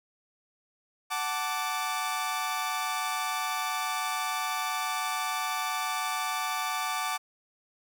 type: tone cluster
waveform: sawtooth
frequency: 744 / 880 / 1169 Hz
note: F#5 / A5 / D6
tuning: +9 / 0 / -8 cents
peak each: -31 / -31 / -28 dBFS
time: 1.1-7.18 s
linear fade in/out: 20 ms
effects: none